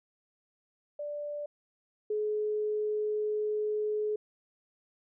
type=tone pair in turn; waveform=sine; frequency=587.3 / 424.2 Hz; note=D5 / G#4; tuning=0 / +37 cents; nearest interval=tritone; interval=563 cents; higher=first; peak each=-34 / -28 dBFS; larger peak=second; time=0.99-1.46 / 2.1-4.16 s; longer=second; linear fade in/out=5 ms; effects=none